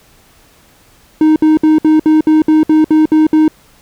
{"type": "tone bursts", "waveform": "triangle", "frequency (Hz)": 311.1, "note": "D#4", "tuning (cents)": 0, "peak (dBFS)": -3, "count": 11, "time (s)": [1.21, 3.48], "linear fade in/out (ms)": 2, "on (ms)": 150, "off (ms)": 62, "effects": ["pink hiss -47 dBFS RMS until 3.81 s"]}